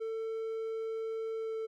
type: tone with pitch glide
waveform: triangle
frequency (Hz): 446.7 to 443.9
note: A4 to A4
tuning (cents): +26 to +15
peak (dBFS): -32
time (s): 0-1.67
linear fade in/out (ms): 20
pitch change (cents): -11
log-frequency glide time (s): 1.37-1.56
effects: none